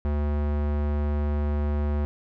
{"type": "tone with low-pass filter", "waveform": "square", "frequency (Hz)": 73.42, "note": "D2", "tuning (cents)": 0, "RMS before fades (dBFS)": -25, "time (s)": [0.05, 2.05], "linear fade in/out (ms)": 0, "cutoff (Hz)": 1400, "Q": 0.55, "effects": []}